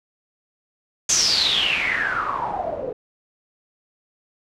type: noise with low-pass filter sweep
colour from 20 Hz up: white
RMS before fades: -22 dBFS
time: 1.09-2.93 s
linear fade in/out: 5 ms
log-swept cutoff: 6600 to 460 Hz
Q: 9.6
effects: none